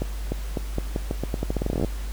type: accelerating click train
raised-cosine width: 2 ms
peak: -12 dBFS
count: 22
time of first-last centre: 0.02-1.847 s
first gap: 300 ms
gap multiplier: 0.84
effects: added 50 Hz sine -28 dBFS peak until 2.12 s + pink hiss -43 dBFS RMS until 2.12 s